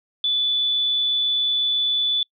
sine tone, 3474 Hz, A7, 23 cents flat, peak -18 dBFS, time 0.24-2.23 s, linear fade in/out 2 ms, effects noise-tail reverb RT60 0.1 s tail -26 dB re dry

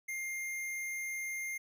square tone, 2113 Hz, C7, 16 cents sharp, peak -37 dBFS, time 0.08-1.58 s, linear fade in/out 10 ms, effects none

